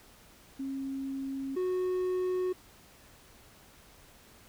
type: tone pair in turn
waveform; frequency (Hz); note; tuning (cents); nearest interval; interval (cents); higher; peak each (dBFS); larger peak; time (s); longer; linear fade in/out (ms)
sine / triangle; 270.3 / 367; C#4 / F#4; -44 / -14; perfect fourth; 530; second; -33 / -26; second; 0.59-1.56 / 1.56-2.53; neither; 10
effects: pink hiss -57 dBFS RMS until 4.48 s